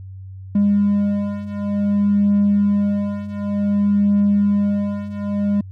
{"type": "beating tone pair", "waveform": "triangle", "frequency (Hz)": [202.8, 203.35], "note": ["G#3", "G#3"], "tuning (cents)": [-41, -36], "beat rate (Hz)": 0.55, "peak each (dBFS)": [-17, -14], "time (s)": [0.55, 5.61], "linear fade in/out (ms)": 5, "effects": ["tanh soft clip ceiling -7 dBFS", "added 95 Hz sine -32 dBFS peak until 5.71 s"]}